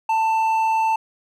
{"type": "tone with hard clipping", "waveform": "sine", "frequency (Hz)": 888, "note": "A5", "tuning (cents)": 16, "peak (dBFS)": -18, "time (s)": [0.09, 0.96], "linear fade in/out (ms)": 5, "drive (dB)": 5, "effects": []}